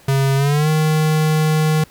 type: tone with pitch glide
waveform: square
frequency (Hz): 136.2 to 155.55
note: C#3 to D#3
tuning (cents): -30 to 0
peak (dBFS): -14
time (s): 0.08-1.84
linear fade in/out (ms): 5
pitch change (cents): +230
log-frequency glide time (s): 0.36-0.69
effects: pink hiss -48 dBFS RMS until 1.9 s